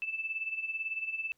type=tone with tremolo; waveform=sine; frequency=2637 Hz; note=E7; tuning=in tune; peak=-30 dBFS; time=0.02-1.32 s; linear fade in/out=0 ms; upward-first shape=sine; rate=18 Hz; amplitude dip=70%; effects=pink hiss -74 dBFS RMS until 1.37 s